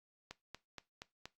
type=click train; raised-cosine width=0.2 ms; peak=-28 dBFS; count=5; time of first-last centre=0.31-1.256 s; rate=4.23 Hz; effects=noise-tail reverb RT60 0.2 s tail -19 dB re dry + Opus 48 kbps